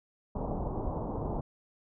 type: low-pass noise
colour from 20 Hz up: pink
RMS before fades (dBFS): -34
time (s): 0.35-1.41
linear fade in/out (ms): 5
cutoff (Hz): 1000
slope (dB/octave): 48
effects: none